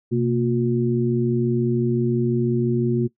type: tone cluster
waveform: sine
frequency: 126.4 / 232.3 / 358.4 Hz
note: B2 / A#3 / F4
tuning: +41 / -6 / +45 cents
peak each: -22 dBFS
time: 0.11-3.08 s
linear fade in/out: 20 ms
effects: noise-tail reverb RT60 0.1 s tail -19 dB re dry